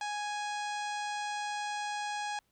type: harmonic tone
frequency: 830.6 Hz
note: G#5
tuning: in tune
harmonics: 1 / 2 / 3 / 4 / 5 / 6 / 7 / 8 / 9 / 10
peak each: -35 / -41 / -45 / -47 / -49 / -51 / -52 / -53 / -54 / -55 dBFS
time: 0.01-2.39 s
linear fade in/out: 2 ms
effects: pink hiss -75 dBFS RMS until 2.51 s